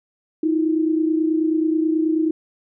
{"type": "tone pair together", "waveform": "sine", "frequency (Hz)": [315.6, 344.9], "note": ["D#4", "F4"], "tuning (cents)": [25, -22], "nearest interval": "major second", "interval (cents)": 153, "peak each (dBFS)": [-17, -24], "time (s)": [0.43, 2.31], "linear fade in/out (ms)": 5, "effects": []}